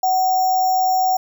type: tone with sample-and-hold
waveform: sine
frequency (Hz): 748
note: F#5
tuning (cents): +19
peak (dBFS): -14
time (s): 0.03-1.17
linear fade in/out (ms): 5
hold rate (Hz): 6300
effects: none